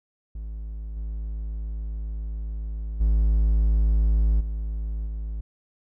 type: tone with level steps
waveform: triangle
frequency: 53.6 Hz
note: A1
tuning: 45 cents flat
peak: -29 / -26 / -15 / -24 / -26 dBFS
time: 0.35-5.41 s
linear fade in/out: 5 ms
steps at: 0.96 / 3 / 4.4 / 5.06 s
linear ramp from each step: 10 ms
effects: none